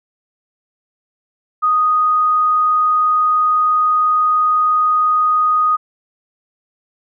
sine tone, 1243 Hz, D#6, 2 cents flat, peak -11 dBFS, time 1.62-5.77 s, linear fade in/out 20 ms, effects none

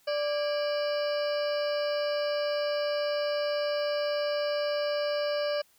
harmonic tone with a mistuned harmonic, 587.3 Hz, D5, in tune, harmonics 1 / 2 / 3 / 4 / 5 / 7 / 8 / 9, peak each -27 / -40 / -40 / -44 / -42 / -49 / -41 / -44 dBFS, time 0.07-5.62 s, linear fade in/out 10 ms, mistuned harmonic 3, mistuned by -130 cents, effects white hiss -64 dBFS RMS until 5.78 s

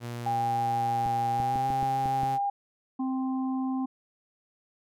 sawtooth tone with pitch glide, 119.3 to 133.14 Hz, A#2 to C3, +41 to +31 cents, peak -30 dBFS, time 0-2.39 s, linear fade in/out 50 ms, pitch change +190 cents, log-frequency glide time 1.32-1.71 s
sine tone with vibrato, 802 Hz, G5, 39 cents sharp, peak -25 dBFS, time 0.26-2.5 s, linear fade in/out 5 ms, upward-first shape triangle, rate 6.5 Hz, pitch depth 9 cents each way
clicks, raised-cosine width 3 ms, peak -23 dBFS, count 7, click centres 1.061 / 1.401 / 1.558 / 1.704 / 1.829 / 2.058 / 2.233 s
harmonic tone, 261.6 Hz, C4, in tune, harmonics 1 / 3 / 4, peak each -27 / -38 / -42 dBFS, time 2.99-3.86 s, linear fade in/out 10 ms
effects none

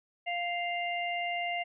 harmonic tone, 698 Hz, F5, 1 cent flat, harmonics 1 / 3 / 4, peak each -33 / -35 / -38 dBFS, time 0.26-1.64 s, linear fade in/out 20 ms, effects none

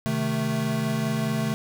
square chord, A diminished, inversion first, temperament equal, 130.81 / 155.56 / 220 Hz, C3 / Eb3 / A3, 0 / 0 / 0 cents, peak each -30 / -30 / -27 dBFS, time 0.06-1.54 s, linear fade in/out 0 ms, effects none

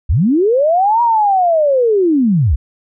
sine linear two-way sweep, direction up then down, 51.91 to 961 to 51.91 Hz, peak -9 dBFS, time 0.09-2.56 s, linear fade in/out 10 ms, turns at 1.02 s, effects none

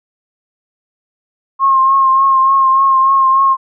sine tone with vibrato, 1072 Hz, C6, 42 cents sharp, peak -7 dBFS, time 1.59-3.57 s, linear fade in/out 50 ms, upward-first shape triangle, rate 3.4 Hz, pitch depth 33 cents each way, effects none

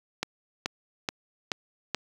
click train, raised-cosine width 0.2 ms, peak -10 dBFS, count 5, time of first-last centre 0.23-1.947 s, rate 2.33 Hz, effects high-pass 80 Hz 12 dB/octave + 7-bit

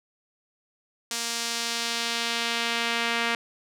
sawtooth tone with band-pass filter sweep, 233.1 Hz, A#3, in tune, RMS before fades -28 dBFS, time 1.11-3.35 s, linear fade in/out 2 ms, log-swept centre 6400 to 2300 Hz, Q 1.1, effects none

